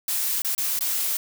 blue noise with dropouts, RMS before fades -25 dBFS, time 0.08-1.17 s, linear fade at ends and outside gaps 2 ms, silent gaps 0.42-0.447 / 0.55-0.579 / 0.791-0.808 s, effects none

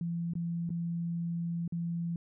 sine tone with dropouts, 169.6 Hz, E3, 50 cents sharp, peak -31 dBFS, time 0.01-2.16 s, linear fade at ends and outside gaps 2 ms, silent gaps 0.336-0.353 / 0.693-0.703 / 1.678-1.723 s, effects none

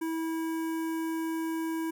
square tone with notch filter, 324.9 Hz, E4, 25 cents flat, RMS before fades -32 dBFS, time 0.01-1.91 s, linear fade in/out 10 ms, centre 4000 Hz, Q 0.73, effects none

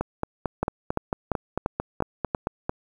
two click trains, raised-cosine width 1 ms, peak -9 / -11 dBFS, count 6 / 13, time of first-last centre 0.63-2.348 / 0.01-2.695 s, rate 2.91 / 4.47 Hz, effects 8-bit

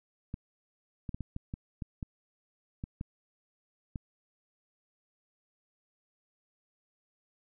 clicks, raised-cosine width 5 ms, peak -24 dBFS, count 11, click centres 0.341 / 1.092 / 1.145 / 1.207 / 1.364 / 1.539 / 1.822 / 2.028 / 2.839 / 3.011 / 3.958 s, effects none

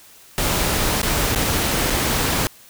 pink noise with dropouts, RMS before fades -20 dBFS, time 0.38-2.47 s, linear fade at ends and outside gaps 0 ms, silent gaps 1.016-1.03 / 1.349-1.359 / 1.9-1.904 s, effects white hiss -47 dBFS RMS until 2.69 s

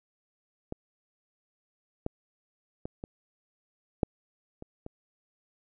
clicks, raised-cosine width 2 ms, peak -21 / -17 / -22 / -24 / -10 / -28 / -26 dBFS, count 7, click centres 0.724 / 2.064 / 2.855 / 3.039 / 4.032 / 4.624 / 4.864 s, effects none

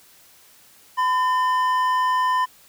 triangle tone pair together, 1010.2 / 1800 Hz, B5 / A6, +39 / +39 cents, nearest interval minor seventh, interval 1000 cents, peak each -16 / -27 dBFS, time 0.97-2.46 s, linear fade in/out 20 ms, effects white hiss -52 dBFS RMS until 2.68 s

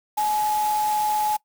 sine tone in noise, 847 Hz, G#5, 34 cents sharp, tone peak -20 dBFS, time 0.17-1.37 s, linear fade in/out 10 ms, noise white, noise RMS -34 dBFS, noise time 0.17-1.37 s, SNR +11 dB, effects noise-tail reverb RT60 0.1 s tail -21 dB re dry

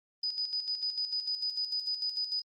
sine tone with tremolo, 4978 Hz, D#8, in tune, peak -29 dBFS, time 0.23-2.42 s, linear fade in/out 5 ms, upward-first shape square, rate 6.7 Hz, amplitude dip 60%, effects Opus 32 kbps

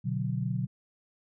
sine chord, B minor, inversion none, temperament equal, 123.47 / 146.83 / 185 Hz, B2 / D3 / F#3, 0 / 0 / 0 cents, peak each -31 / -33 / -33 dBFS, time 0.04-0.67 s, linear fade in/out 20 ms, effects none

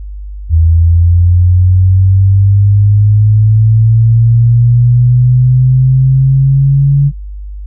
sine linear sweep, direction up, 80.5 to 141.8 Hz, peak -4 dBFS, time 0.49-7.12 s, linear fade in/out 50 ms, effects noise-tail reverb RT60 0.1 s tail -21 dB re dry + added 50 Hz sine -21 dBFS peak until 7.66 s

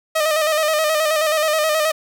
sawtooth tone with vibrato, 621 Hz, D#5, 3 cents flat, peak -12 dBFS, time 0.15-1.92 s, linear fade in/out 10 ms, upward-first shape square, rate 9.4 Hz, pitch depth 46 cents each way, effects none

